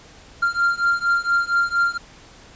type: beating tone pair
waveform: triangle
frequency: 1388 / 1392.3 Hz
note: F6 / F6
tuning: -11 / -6 cents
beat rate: 4.3 Hz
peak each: -19 / -18 dBFS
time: 0.42-1.98 s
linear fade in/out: 10 ms
effects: pink hiss -46 dBFS RMS until 2.55 s + resampled to 16000 Hz